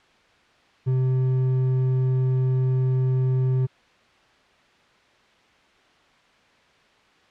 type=tone with hard clipping; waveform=sine; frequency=129.3 Hz; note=C3; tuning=20 cents flat; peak=-20 dBFS; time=0.86-3.67 s; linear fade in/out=20 ms; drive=5 dB; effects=white hiss -57 dBFS RMS until 7.3 s + low-pass 3000 Hz 12 dB/octave